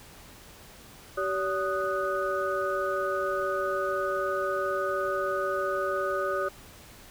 sine tone cluster, 384 / 571 / 1241 / 1485 Hz, G4 / D5 / D#6 / F#6, -36 / -49 / -5 / +6 cents, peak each -32 / -30 / -31 / -35 dBFS, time 1.17-6.49 s, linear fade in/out 10 ms, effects pink hiss -50 dBFS RMS until 7.1 s

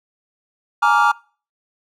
triangle chord, Bb dominant seventh, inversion third, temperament just, 839.1 / 932.3 / 1165.4 / 1398.5 Hz, Ab5 / Bb5 / D6 / F6, +18 / 0 / -14 / +2 cents, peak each -16 dBFS, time 0.82-1.12 s, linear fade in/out 10 ms, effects noise-tail reverb RT60 0.4 s tail -23 dB re dry

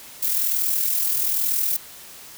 violet noise with amplitude modulation, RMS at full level -20 dBFS, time 0.22-1.77 s, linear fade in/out 10 ms, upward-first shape sine, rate 41.1 Hz, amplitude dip 45%, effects white hiss -42 dBFS RMS until 2.37 s

